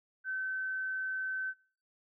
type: tone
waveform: sine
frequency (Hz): 1532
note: G6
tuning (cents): -40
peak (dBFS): -33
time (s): 0.24-1.54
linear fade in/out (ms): 50
effects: noise-tail reverb RT60 0.4 s tail -19 dB re dry